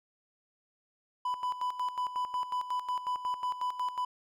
triangle tone with tremolo, 996 Hz, B5, 14 cents sharp, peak -27 dBFS, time 1.25-4.05 s, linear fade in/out 5 ms, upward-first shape square, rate 5.5 Hz, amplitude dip 70%, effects none

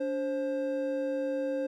triangle tone pair together, 287.4 / 529 Hz, D4 / C5, -37 / +19 cents, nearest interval major seventh, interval 1056 cents, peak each -32 / -28 dBFS, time 0-1.67 s, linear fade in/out 10 ms, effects none

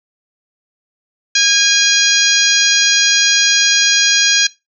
harmonic tone, 819 Hz, G#5, 24 cents flat, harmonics 2 / 3 / 4 / 5 / 6 / 7 / 8, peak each -17 / -17 / -17 / -17 / -17 / -17 / -17 dBFS, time 1.35-4.47 s, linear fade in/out 5 ms, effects noise-tail reverb RT60 0.2 s tail -19 dB re dry

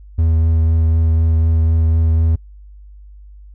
triangle tone with vibrato, 81 Hz, E2, 30 cents flat, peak -9 dBFS, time 0.18-2.36 s, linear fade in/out 10 ms, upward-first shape triangle, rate 4 Hz, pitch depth 16 cents each way, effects noise-tail reverb RT60 0.1 s tail -23 dB re dry + added 50 Hz sine -36 dBFS peak until 3.54 s

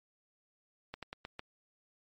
slowing click train, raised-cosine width 0.3 ms, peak -25 dBFS, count 5, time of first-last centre 0.94-1.394 s, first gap 87 ms, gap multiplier 1.18, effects MP3 48 kbps

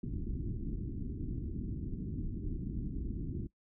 pink low-pass noise, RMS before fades -38 dBFS, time 0.03-3.47 s, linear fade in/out 5 ms, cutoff 340 Hz, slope 48 dB/octave, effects noise-tail reverb RT60 0.1 s tail -19 dB re dry

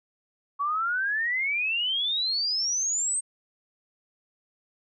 sine exponential sweep, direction up, 1118 to 8500 Hz, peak -24 dBFS, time 0.59-3.21 s, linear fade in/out 20 ms, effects none

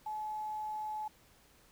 sine tone with quantisation, 856 Hz, A5, 48 cents flat, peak -36 dBFS, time 0.06-1.08 s, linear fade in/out 5 ms, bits 10, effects pink hiss -64 dBFS RMS until 1.71 s

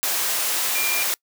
sine tone in noise, 2393 Hz, D7, 32 cents sharp, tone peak -25 dBFS, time 0.75-1.03 s, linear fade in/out 0 ms, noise white, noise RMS -23 dBFS, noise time 0.03-1.14 s, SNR -5 dB, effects noise-tail reverb RT60 0.1 s tail -25 dB re dry + high-pass 400 Hz 12 dB/octave

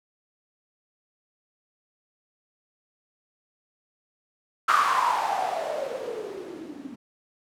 violet noise with low-pass filter sweep, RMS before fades -27 dBFS, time 4.68-6.96 s, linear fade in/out 10 ms, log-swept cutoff 1300 to 250 Hz, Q 9.9, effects none

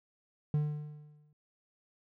triangle tone with exponential decay, 149.6 Hz, D3, 32 cents sharp, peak -23 dBFS, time 0.54-1.33 s, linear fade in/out 2 ms, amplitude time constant 170 ms, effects none

